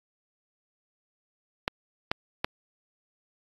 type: clicks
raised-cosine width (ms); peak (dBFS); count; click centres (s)
0.3; -9; 3; 1.679 / 2.115 / 2.445
effects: AAC 32 kbps